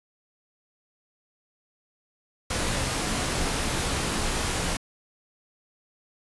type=noise with comb filter; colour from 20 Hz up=pink; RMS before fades=-27 dBFS; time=2.5-4.77 s; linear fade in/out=5 ms; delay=20 ms; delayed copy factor=-0.5; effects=resampled to 24000 Hz